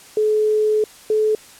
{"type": "tone pair in turn", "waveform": "sine", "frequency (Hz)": [428.3, 431], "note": ["A4", "A4"], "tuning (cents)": [-47, -36], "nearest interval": "unison", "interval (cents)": 11, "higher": "second", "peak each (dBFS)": -14, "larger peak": "neither", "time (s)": [[0.17, 0.84], [1.1, 1.35]], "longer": "first", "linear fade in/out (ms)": 2, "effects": ["white hiss -44 dBFS RMS until 1.59 s", "low-pass 11000 Hz 12 dB/octave"]}